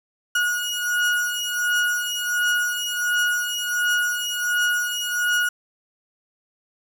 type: beating tone pair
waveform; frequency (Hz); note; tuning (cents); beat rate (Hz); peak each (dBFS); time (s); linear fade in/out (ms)
35% pulse; 1447 / 1448.4; F#6 / F#6; -39 / -37; 1.4; -22; 0.35-5.49; 5
effects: 8-bit